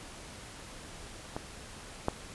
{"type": "clicks", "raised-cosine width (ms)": 1, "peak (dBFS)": [-21, -13], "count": 2, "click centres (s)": [1.365, 2.084], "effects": ["pink hiss -47 dBFS RMS until 2.34 s", "resampled to 24000 Hz"]}